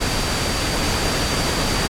sine tone in noise, 4648 Hz, D8, 19 cents flat, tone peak -30 dBFS, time 0-1.88 s, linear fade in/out 20 ms, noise pink, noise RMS -21 dBFS, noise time 0-1.88 s, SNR -12 dB, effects low-pass 9000 Hz 12 dB/octave + AAC 64 kbps

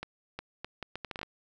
accelerating click train, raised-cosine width 0.3 ms, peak -21 dBFS, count 11, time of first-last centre 0.03-1.231 s, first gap 360 ms, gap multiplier 0.71, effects none

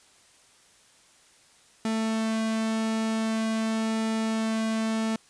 sawtooth tone with flanger, 221.9 Hz, A3, 15 cents sharp, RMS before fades -27 dBFS, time 1.85-5.16 s, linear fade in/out 2 ms, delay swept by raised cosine 1.9 to 2.55 ms, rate 0.45 Hz, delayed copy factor -0.65, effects white hiss -58 dBFS RMS until 5.29 s + resampled to 22050 Hz

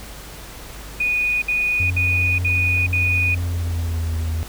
sine tone bursts, 2470 Hz, D#7, 13 cents flat, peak -17 dBFS, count 5, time 1-3.348 s, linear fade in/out 5 ms, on 420 ms, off 62 ms
triangle tone with pitch glide, 90 to 81.11 Hz, F#2 to E2, -47 to -27 cents, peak -18 dBFS, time 1.8-4.43 s, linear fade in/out 0 ms, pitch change -180 cents, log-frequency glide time 3.15-4.17 s
effects added 50 Hz sine -38 dBFS peak until 4.48 s + pink hiss -38 dBFS RMS until 4.48 s

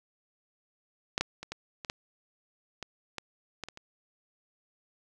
clicks, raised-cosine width 0.2 ms, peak -11 / -10 / -23 / -19 / -22 / -15 / -20 / -18 / -19 / -25 / -28 dBFS, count 11, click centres 1.179 / 1.21 / 1.43 / 1.52 / 1.848 / 1.899 / 2.827 / 3.183 / 3.637 / 3.686 / 3.774 s, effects none

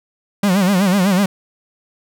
45% pulse tone with vibrato, 191.3 Hz, G3, 42 cents flat, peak -12 dBFS, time 0.43-1.26 s, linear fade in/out 5 ms, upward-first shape sine, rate 8 Hz, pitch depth 130 cents each way, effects none

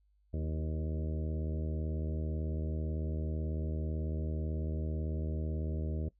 harmonic tone with a mistuned harmonic, 78.1 Hz, D#2, 7 cents sharp, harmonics 1 / 2 / 3 / 4 / 5 / 6 / 7 / 8, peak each -34 / -40 / -44 / -46 / -48 / -50 / -51 / -52 dBFS, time 0.33-6.09 s, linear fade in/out 10 ms, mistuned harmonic 4, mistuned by +29 cents, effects noise-tail reverb RT60 0.1 s tail -19 dB re dry + added 50 Hz sine -67 dBFS peak until 6.19 s

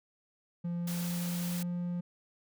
triangle tone with pitch glide, 172.7 to 175.62 Hz, F3 to F3, -19 to +10 cents, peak -30 dBFS, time 0.64-2.01 s, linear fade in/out 10 ms, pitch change +29 cents, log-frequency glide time 0.77-1.58 s
white noise, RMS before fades -42 dBFS, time 0.87-1.63 s, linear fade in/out 5 ms
effects none

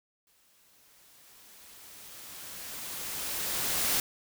white noise with exponential growth, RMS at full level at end -27 dBFS, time 0.27-4 s, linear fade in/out 1 ms, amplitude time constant 810 ms, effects none

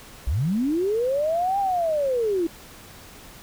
sine linear two-way sweep, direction up then down, 50.9 to 807 to 320.7 Hz, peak -20 dBFS, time 0.27-2.47 s, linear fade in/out 5 ms, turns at 1.59 s, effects pink hiss -45 dBFS RMS until 3.42 s

